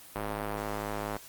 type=tone with band-pass filter; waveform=square; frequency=52.2 Hz; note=G#1; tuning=10 cents sharp; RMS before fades=-35 dBFS; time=0.15-1.17 s; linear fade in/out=5 ms; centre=890 Hz; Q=0.83; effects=white hiss -50 dBFS RMS until 1.28 s + Opus 24 kbps